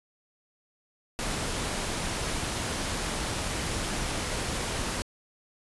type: noise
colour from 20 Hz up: pink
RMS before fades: -31 dBFS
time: 1.19-5.02 s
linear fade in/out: 0 ms
effects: resampled to 24000 Hz